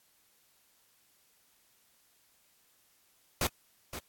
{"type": "noise with echo", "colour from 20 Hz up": "pink", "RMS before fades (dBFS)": -29, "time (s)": [3.41, 3.47], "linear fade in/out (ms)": 2, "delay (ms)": 520, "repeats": 1, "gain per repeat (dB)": -11, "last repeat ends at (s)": 3.99, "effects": ["white hiss -68 dBFS RMS until 4.08 s", "AAC 64 kbps"]}